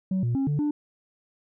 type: tone with pitch steps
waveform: sine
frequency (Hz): 188.4 / 119.2 / 271.3 / 146.6 / 295.6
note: F#3 / A#2 / C#4 / D3 / D4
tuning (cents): +32 / +39 / -37 / -3 / +11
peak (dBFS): -20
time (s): 0.11-0.71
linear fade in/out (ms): 5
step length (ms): 120
effects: tanh soft clip ceiling -21 dBFS